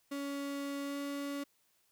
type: tone with pitch glide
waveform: 35% pulse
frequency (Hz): 280.9 to 282.7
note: C#4 to C#4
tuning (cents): +23 to +34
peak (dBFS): -35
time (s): 0.11-1.44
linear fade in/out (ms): 10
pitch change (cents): +11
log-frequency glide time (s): 0.85-0.97
effects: white hiss -73 dBFS RMS until 1.91 s